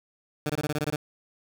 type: tone bursts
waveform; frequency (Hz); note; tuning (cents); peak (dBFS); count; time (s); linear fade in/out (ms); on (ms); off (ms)
15% pulse; 149.5; D3; +31; -19; 9; 0.46-0.959; 2; 35; 23
effects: none